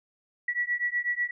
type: beating tone pair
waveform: sine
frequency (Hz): 1936 / 1944.1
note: B6 / B6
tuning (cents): -35 / -28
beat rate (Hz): 8.1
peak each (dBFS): -29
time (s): 0.48-1.31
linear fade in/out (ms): 5
effects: none